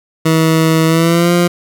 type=tone with pitch glide; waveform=20% pulse; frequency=160.9 to 174.45 Hz; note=E3 to F3; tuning=-42 to -2 cents; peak=-4 dBFS; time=0.25-1.48 s; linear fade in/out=10 ms; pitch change=+140 cents; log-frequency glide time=0.86-1.33 s; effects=none